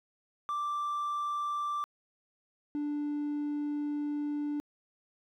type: tone pair in turn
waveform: triangle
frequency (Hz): 1174.7 / 293.7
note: D6 / D4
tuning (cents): 0 / 0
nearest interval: 2 octaves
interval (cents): 2400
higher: first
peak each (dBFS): -28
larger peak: neither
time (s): 0.49-1.84 / 2.75-4.6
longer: second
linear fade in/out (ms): 0
effects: tanh soft clip ceiling -25 dBFS